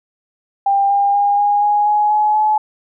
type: tone with pitch steps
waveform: sine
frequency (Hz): 795 / 803.3 / 811.7 / 820.2 / 828.8 / 837.4 / 846.2 / 855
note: G5 / G5 / G#5 / G#5 / G#5 / G#5 / G#5 / A5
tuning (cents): +24 / +42 / -40 / -22 / -4 / +14 / +32 / -50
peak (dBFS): -11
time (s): 0.66-2.58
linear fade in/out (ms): 5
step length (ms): 240
effects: none